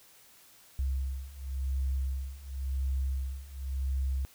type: beating tone pair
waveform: sine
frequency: 66.1 / 67.03 Hz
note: C2 / C2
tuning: +18 / +42 cents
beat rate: 0.93 Hz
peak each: -34 / -32 dBFS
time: 0.79-4.25 s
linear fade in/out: 0 ms
effects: white hiss -58 dBFS RMS until 4.34 s